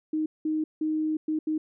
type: tone bursts at uneven times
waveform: sine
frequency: 311.1 Hz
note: D#4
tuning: in tune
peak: -24 dBFS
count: 5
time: 0.13-0.26 / 0.45-0.64 / 0.81-1.17 / 1.28-1.39 / 1.47-1.58 s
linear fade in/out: 5 ms
effects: none